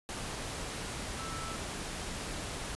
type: tone in noise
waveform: sine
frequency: 1318.5 Hz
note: E6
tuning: in tune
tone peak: -42 dBFS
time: 1.19-1.56 s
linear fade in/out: 0 ms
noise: pink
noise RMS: -39 dBFS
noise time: 0.09-2.75 s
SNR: -6 dB
effects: resampled to 24000 Hz